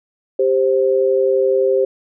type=tone pair together; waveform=sine; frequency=393.3 / 525 Hz; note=G4 / C5; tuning=+6 / +6 cents; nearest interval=perfect fourth; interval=500 cents; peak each=-15 dBFS; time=0.39-1.85 s; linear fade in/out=5 ms; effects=none